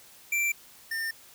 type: tone pair in turn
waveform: square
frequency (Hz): 2349 / 1806.3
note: D7 / A6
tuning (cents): 0 / +45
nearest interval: perfect fourth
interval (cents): 455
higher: first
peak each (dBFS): -25 / -30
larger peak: first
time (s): 0.32-0.52 / 0.91-1.11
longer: neither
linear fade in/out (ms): 5
effects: white hiss -53 dBFS RMS until 1.34 s